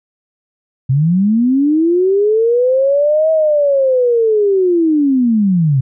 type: linear two-way sweep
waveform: sine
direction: up then down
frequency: 125.8 to 643 to 125.8 Hz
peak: -9 dBFS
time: 0.89-5.81 s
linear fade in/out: 10 ms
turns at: 3.31 s
effects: none